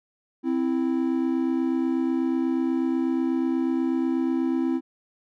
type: tone pair together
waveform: triangle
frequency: 261.6 / 329.8 Hz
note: C4 / E4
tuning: 0 / +1 cents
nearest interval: major third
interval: 401 cents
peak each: -22 / -23 dBFS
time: 0.43-4.81 s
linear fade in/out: 50 ms
effects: none